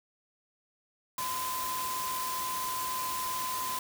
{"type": "tone in noise", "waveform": "sine", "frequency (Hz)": 1023, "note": "C6", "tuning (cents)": -39, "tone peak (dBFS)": -33, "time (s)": [1.18, 3.79], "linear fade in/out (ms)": 2, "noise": "white", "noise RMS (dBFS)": -37, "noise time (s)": [1.18, 3.79], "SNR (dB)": 1, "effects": []}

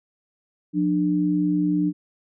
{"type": "tone pair together", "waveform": "sine", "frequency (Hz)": [177.5, 298.3], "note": ["F3", "D4"], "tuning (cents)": [28, 27], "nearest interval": "major sixth", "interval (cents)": 899, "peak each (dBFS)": [-23, -20], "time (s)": [0.73, 1.93], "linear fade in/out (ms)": 50, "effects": []}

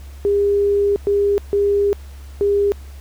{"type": "tone bursts at uneven times", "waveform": "sine", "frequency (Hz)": 404.2, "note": "G#4", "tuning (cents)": -47, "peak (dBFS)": -13, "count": 4, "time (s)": [[0.25, 0.96], [1.07, 1.38], [1.53, 1.93], [2.41, 2.72]], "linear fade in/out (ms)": 0, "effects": ["added 69 Hz sine -33 dBFS peak until 3 s", "pink hiss -48 dBFS RMS until 3 s"]}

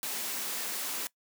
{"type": "high-pass noise", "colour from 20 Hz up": "white", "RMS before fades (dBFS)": -35, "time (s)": [0.03, 1.07], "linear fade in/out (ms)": 0, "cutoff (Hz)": 180, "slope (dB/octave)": 48, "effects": ["noise-tail reverb RT60 0.1 s tail -21 dB re dry"]}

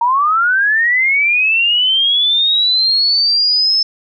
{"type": "linear sweep", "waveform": "sine", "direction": "up", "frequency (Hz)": [920, 5274], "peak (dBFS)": -10, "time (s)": [0.01, 3.83], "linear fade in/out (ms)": 5, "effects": []}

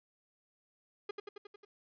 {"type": "tone with echo", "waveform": "45% pulse", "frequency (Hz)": 410, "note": "G#4", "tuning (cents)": -22, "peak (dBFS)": -36, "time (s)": [1.09, 1.11], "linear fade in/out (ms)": 5, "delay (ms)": 90, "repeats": 6, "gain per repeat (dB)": -3, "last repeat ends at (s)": 1.65, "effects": ["resampled to 11025 Hz", "12-bit"]}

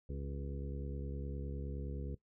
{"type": "harmonic tone with a mistuned harmonic", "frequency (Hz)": 69.7, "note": "C#2", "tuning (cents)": 10, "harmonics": [1, 2, 3, 4, 5, 6, 7], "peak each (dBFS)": [-41, -44, -50, -51, -54, -52, -53], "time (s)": [0.09, 2.15], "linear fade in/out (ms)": 5, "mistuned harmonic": 5, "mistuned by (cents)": 38, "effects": ["noise-tail reverb RT60 0.1 s tail -17 dB re dry"]}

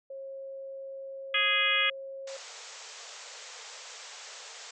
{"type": "tone", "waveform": "sine", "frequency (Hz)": 541, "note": "C#5", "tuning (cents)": -42, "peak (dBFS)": -38, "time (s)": [0.1, 2.37], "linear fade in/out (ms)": 5}
{"type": "harmonic tone", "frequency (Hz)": 415.3, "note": "G#4", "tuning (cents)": 0, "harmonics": [3, 4, 5, 6, 7, 8], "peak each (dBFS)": [-34, -32, -29, -29, -32, -30], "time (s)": [1.34, 1.9], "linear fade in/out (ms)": 5}
{"type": "band-pass noise", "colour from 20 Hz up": "white", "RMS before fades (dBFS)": -46, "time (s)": [2.27, 4.71], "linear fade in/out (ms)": 5, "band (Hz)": [420, 7700], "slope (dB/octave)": 96}
{"effects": []}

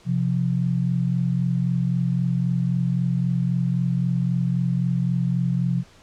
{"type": "tone pair together", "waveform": "sine", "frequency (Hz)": [130.81, 174.61], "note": ["C3", "F3"], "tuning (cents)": [0, 0], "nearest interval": "perfect fourth", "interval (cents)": 500, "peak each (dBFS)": -22, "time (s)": [0.05, 5.84], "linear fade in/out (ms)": 50, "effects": ["pink hiss -52 dBFS RMS until 6.02 s", "low-pass 7000 Hz 12 dB/octave"]}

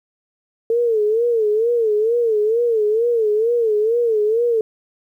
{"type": "tone with vibrato", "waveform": "sine", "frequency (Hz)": 448.1, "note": "A4", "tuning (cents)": 32, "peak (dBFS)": -14, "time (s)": [0.7, 4.61], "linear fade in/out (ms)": 2, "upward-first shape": "sine", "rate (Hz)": 2.2, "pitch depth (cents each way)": 120, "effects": ["9-bit"]}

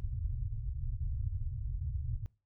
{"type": "low-pass noise", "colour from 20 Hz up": "pink", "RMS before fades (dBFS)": -36, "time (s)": [0, 2.26], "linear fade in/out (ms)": 0, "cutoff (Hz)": 130, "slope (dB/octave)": 96, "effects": ["noise-tail reverb RT60 0.3 s tail -21 dB re dry"]}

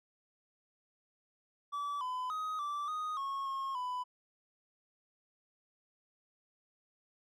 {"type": "tone with pitch steps", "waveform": "triangle", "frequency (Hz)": [1152, 1009, 1257, 1167, 1244, 1094, 1081, 997], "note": ["D6", "B5", "D#6", "D6", "D#6", "C#6", "C#6", "B5"], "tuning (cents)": [-34, 37, 17, -11, -1, -23, -44, 16], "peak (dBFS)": -33, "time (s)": [1.72, 4.04], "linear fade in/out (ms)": 20, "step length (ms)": 290, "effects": []}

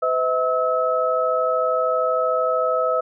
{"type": "tone cluster", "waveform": "sine", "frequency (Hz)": [508, 641, 1292], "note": ["B4", "E5", "E6"], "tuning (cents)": [49, -49, -35], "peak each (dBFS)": -22, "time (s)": [0.02, 3.01], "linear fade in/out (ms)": 10, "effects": []}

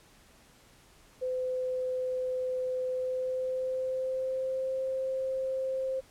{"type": "tone with pitch glide", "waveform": "sine", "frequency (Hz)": [510, 526.2], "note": ["C5", "C5"], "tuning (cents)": [-44, 10], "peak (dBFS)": -29, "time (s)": [1.21, 6.01], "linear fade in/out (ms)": 20, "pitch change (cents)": 54, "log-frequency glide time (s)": [2.92, 4.79], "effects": ["pink hiss -59 dBFS RMS until 6.1 s", "low-pass 12000 Hz 12 dB/octave"]}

